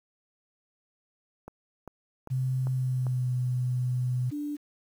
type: click train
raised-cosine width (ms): 1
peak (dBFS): -27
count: 5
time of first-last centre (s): 1.48-3.067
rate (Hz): 2.52
type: tone with pitch glide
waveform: sine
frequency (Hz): 129.6 to 125.33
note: C3 to B2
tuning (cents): -16 to +26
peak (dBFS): -25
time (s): 2.3-4.31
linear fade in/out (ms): 20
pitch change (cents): -58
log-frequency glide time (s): 2.71-3.3
type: tone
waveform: sine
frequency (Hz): 293.7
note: D4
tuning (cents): 0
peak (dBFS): -30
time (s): 4.31-4.57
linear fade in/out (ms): 20
effects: 9-bit